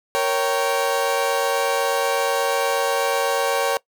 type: chord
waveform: 30% pulse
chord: G diminished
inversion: first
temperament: equal with one note detuned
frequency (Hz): 466.2 / 554.4 / 777.7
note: Bb4 / Db5 / G5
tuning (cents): 0 / 0 / -14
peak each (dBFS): -21 / -19 / -22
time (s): 0.15-3.77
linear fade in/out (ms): 0
effects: noise-tail reverb RT60 0.1 s tail -21 dB re dry